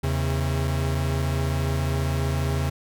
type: tone pair together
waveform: 45% pulse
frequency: 80.5 / 135.38 Hz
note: E2 / C#3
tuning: -41 / -41 cents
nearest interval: major sixth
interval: 900 cents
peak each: -25 dBFS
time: 0.03-2.7 s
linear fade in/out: 10 ms
effects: none